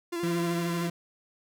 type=tone with vibrato; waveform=45% pulse; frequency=342.4 Hz; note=F4; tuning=34 cents flat; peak=-30 dBFS; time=0.12-0.88 s; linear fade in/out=10 ms; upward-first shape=square; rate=13 Hz; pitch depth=28 cents each way
type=tone; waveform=40% pulse; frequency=170.7 Hz; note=F3; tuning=39 cents flat; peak=-28 dBFS; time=0.23-0.9 s; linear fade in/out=5 ms
effects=none